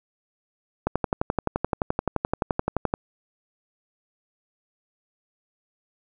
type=click train; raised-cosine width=1 ms; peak=-8 dBFS; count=25; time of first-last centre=0.87-2.939 s; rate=11.6 Hz; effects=none